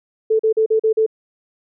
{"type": "tone bursts", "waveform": "sine", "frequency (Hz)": 440, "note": "A4", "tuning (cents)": 0, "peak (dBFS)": -12, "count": 6, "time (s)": [0.3, 1.064], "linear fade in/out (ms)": 10, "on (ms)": 94, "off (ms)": 40, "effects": []}